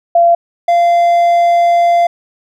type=tone pair in turn; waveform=sine / triangle; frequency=685 / 690.2 Hz; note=F5 / F5; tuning=-34 / -21 cents; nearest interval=unison; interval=13 cents; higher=second; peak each=-5 dBFS; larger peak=neither; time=0.15-0.35 / 0.68-2.07 s; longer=second; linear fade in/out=5 ms; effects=none